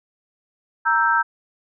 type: chord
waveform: sine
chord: E diminished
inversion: second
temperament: equal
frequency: 932.3 / 1318.5 / 1568 Hz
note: Bb5 / E6 / G6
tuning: 0 / 0 / 0 cents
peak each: -20 / -20 / -19 dBFS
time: 0.85-1.23 s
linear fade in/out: 20 ms
effects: none